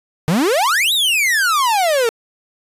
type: exponential two-way sweep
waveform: 45% pulse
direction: up then down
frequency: 146.2 to 3940 to 442.9 Hz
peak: -13 dBFS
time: 0.28-2.09 s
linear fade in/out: 0 ms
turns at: 0.93 s
effects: resampled to 32000 Hz